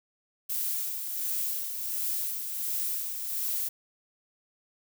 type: noise with tremolo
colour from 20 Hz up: violet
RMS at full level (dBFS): -30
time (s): 0.49-3.69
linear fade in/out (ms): 10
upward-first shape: sine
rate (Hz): 1.4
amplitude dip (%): 45
effects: none